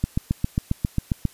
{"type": "click train", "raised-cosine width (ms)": 5, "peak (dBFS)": -8, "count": 10, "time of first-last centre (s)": [0.04, 1.253], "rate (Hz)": 7.42, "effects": ["white hiss -51 dBFS RMS until 1.33 s", "resampled to 32000 Hz"]}